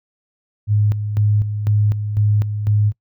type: tone with tremolo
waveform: sine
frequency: 104.7 Hz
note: G#2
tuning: 15 cents sharp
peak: -12 dBFS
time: 0.67-2.93 s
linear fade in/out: 50 ms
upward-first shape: square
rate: 2 Hz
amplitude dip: 60%
effects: noise-tail reverb RT60 0.1 s tail -24 dB re dry